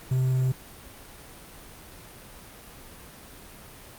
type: tone with quantisation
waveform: triangle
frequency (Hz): 129.4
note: C3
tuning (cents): -19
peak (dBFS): -19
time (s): 0.11-0.52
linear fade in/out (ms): 5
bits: 8
effects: pink hiss -46 dBFS RMS until 3.98 s + Opus 32 kbps

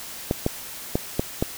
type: clicks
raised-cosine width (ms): 2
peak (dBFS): -7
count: 5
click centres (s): 0.311 / 0.464 / 0.955 / 1.195 / 1.425
effects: white hiss -37 dBFS RMS until 1.57 s

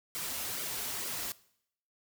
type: noise with flanger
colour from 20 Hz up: white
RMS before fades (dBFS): -37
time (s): 0.15-1.32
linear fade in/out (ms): 0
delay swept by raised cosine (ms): 1.1 to 6.6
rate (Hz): 2.2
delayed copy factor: -0.7
effects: noise-tail reverb RT60 0.7 s tail -20 dB re dry

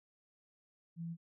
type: tone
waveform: sine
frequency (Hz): 167.4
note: E3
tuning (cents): +27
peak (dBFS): -39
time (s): 0.96-1.17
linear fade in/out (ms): 50
effects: none

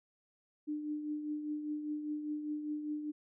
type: tone with tremolo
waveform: sine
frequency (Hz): 300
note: D4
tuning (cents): +37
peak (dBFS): -33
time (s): 0.67-3.12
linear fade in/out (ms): 20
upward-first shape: triangle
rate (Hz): 5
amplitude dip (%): 55
effects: none

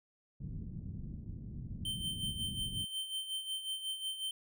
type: low-pass noise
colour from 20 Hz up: white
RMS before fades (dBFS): -43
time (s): 0.4-2.85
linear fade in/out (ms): 5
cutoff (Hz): 190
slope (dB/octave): 24
type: tone with tremolo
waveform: square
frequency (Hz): 3106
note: G7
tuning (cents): -17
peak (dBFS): -35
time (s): 1.85-4.31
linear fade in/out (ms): 2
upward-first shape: sine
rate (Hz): 5.5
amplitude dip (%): 65
effects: none

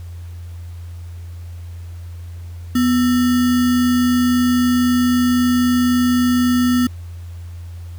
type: tone with sample-and-hold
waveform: sine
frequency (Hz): 246.9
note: B3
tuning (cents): 0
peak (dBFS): -12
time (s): 2.75-6.87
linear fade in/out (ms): 5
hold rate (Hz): 1575
effects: added 86 Hz sine -29 dBFS peak until 7.98 s + pink hiss -50 dBFS RMS until 7.98 s

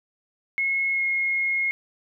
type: tone with pitch glide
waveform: sine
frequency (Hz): 2173 to 2155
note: C#7 to C#7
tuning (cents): -35 to -49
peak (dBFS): -21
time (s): 0.58-1.71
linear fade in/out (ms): 0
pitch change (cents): -14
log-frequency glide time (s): 0.91-1.03
effects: none

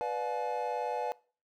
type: chord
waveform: triangle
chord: B diminished seventh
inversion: none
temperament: just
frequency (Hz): 493.9 / 592.7 / 711.2 / 853.4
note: B4 / D5 / F5 / Ab5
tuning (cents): 0 / +16 / +31 / +47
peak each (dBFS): -34 / -37 / -36 / -33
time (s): 0.01-1.12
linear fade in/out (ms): 0
effects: noise-tail reverb RT60 0.4 s tail -22 dB re dry

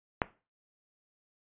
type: click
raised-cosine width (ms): 0.5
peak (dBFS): -10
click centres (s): 0.218
effects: noise-tail reverb RT60 0.3 s tail -17 dB re dry + resampled to 8000 Hz

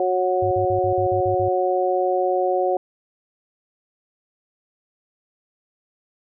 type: harmonic tone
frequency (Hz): 183.4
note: F#3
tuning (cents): -15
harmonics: 2 / 3 / 4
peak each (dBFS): -22 / -22 / -22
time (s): 0-2.77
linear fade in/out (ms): 2
type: tone bursts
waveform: sine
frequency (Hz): 100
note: G2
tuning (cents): +35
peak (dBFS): -26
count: 8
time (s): 0.42-1.487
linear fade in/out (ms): 5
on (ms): 94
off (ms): 45
effects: none

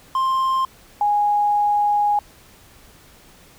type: tone pair in turn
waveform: triangle / sine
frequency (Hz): 1053 / 826.6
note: C6 / G#5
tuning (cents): +11 / -8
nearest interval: major third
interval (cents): 419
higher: first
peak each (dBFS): -15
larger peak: neither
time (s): 0.15-0.65 / 1.01-2.19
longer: second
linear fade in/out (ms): 2
effects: pink hiss -49 dBFS RMS until 3.58 s

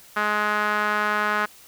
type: tone with band-pass filter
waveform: sawtooth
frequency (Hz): 210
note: G#3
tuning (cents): +19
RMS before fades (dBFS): -23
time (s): 0.16-1.46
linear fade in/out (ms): 10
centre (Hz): 1400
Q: 2.7
effects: white hiss -49 dBFS RMS until 1.67 s

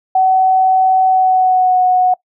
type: tone with pitch glide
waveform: sine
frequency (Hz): 754 to 734.7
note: F#5 to F#5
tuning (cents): +32 to -12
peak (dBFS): -8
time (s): 0.15-2.14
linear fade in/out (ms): 5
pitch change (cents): -44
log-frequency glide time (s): 1.06-1.81
effects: noise-tail reverb RT60 0.1 s tail -22 dB re dry

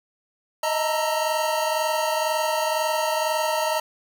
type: tone cluster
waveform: square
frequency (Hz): 623 / 645 / 903 / 945 / 1322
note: D#5 / E5 / A5 / A#5 / E6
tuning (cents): +2 / -38 / +45 / +23 / +5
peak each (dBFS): -26 / -34 / -28 / -29 / -33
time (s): 0.63-3.8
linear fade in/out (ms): 5
effects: none

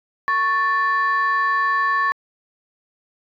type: tone pair together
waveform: sine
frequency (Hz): 1108.7 / 1761.4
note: C#6 / A6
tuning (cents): 0 / +1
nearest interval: minor sixth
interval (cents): 801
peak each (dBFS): -17 / -19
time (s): 0.28-2.12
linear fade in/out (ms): 0
effects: tanh soft clip ceiling -12 dBFS

